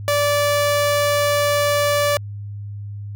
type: tone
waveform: sawtooth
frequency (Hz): 581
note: D5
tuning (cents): -19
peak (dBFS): -12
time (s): 0.08-2.17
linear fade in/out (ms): 0
effects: added 102 Hz sine -28 dBFS peak until 3.15 s